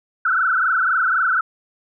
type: tone with frequency modulation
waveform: sine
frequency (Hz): 1423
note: F6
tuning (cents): +32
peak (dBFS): -15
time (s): 0.25-1.41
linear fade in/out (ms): 5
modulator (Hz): 23.9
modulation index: 4.9
effects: none